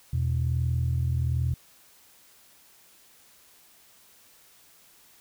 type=tone pair together; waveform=sine; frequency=82.9 / 124.07 Hz; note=E2 / B2; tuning=+10 / +8 cents; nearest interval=perfect fifth; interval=698 cents; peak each=-25 dBFS; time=0.13-1.54 s; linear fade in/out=5 ms; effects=tanh soft clip ceiling -17 dBFS + white hiss -57 dBFS RMS until 5.2 s